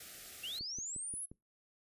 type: band-stop noise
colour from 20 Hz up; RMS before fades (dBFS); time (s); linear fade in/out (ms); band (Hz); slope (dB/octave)
white; -50; 0-0.59; 5; 780 to 1200; 96
type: linear sweep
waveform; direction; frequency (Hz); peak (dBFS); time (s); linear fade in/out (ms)
sine; up; 2637 to 10980; -39; 0.43-1.26; 10
type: click train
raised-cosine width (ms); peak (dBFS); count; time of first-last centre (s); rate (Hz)
3; -37; 5; 0.61-1.315; 5.67
effects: noise-tail reverb RT60 0.2 s tail -22 dB re dry + resampled to 32000 Hz